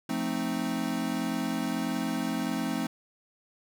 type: chord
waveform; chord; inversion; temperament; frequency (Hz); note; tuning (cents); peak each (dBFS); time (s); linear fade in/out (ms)
square; F dominant seventh; none; equal; 174.61 / 220 / 261.6 / 311.1; F3 / A3 / C4 / Eb4; 0 / 0 / 0 / 0; -37 / -34 / -33 / -36; 0.09-2.87; 5
effects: none